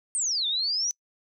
sine exponential two-way sweep, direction down then up, 8870 to 3520 to 6040 Hz, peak -24 dBFS, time 0.15-0.91 s, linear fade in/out 0 ms, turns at 0.47 s, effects noise-tail reverb RT60 0.1 s tail -26 dB re dry

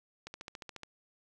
click train, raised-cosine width 0.2 ms, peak -26 dBFS, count 9, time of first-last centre 0.27-0.833 s, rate 14.2 Hz, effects none

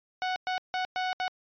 sawtooth tone bursts at uneven times, 740 Hz, F#5, in tune, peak -24 dBFS, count 5, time 0.22-0.36 / 0.47-0.58 / 0.74-0.85 / 0.96-1.13 / 1.2-1.28 s, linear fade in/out 0 ms, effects resampled to 11025 Hz

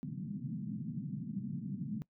white band-pass noise, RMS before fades -40 dBFS, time 0.03-2.02 s, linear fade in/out 0 ms, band 130 to 230 Hz, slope 48 dB/octave, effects noise-tail reverb RT60 0.1 s tail -21 dB re dry

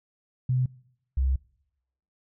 sine tone pair in turn, 127.5 / 65.88 Hz, C3 / C2, -44 / +12 cents, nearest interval major seventh, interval 1144 cents, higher first, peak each -21 dBFS, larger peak neither, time 0.49-0.66 / 1.17-1.36 s, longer second, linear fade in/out 5 ms, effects noise-tail reverb RT60 0.8 s tail -24 dB re dry

